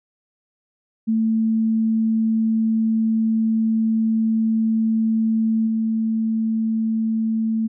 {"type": "tone with level steps", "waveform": "sine", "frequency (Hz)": 222.5, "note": "A3", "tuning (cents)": 20, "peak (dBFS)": [-16, -18], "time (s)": [1.07, 7.68], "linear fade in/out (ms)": 20, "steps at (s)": 5.66, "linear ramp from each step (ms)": 20, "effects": []}